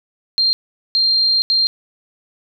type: tone bursts at uneven times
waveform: sine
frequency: 4186 Hz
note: C8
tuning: in tune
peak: -12 dBFS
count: 3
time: 0.38-0.53 / 0.95-1.42 / 1.5-1.67 s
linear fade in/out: 0 ms
effects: none